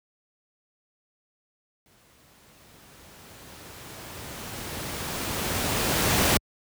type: noise with exponential growth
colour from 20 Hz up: pink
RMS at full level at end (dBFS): -20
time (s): 1.86-6.37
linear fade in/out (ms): 0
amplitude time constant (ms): 980
effects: high-pass 60 Hz 12 dB/octave